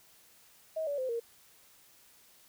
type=tone with pitch steps; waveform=sine; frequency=636 / 573.2 / 516.6 / 465.6 Hz; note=D#5 / D5 / C5 / A#4; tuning=+38 / -42 / -22 / -2 cents; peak=-31 dBFS; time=0.76-1.2 s; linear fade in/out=10 ms; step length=110 ms; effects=white hiss -61 dBFS RMS until 2.48 s